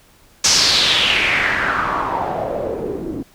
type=noise with low-pass filter sweep; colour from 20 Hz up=white; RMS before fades=-18 dBFS; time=0.44-3.23 s; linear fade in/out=5 ms; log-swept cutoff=6000 to 280 Hz; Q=3.8; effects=pink hiss -51 dBFS RMS until 3.34 s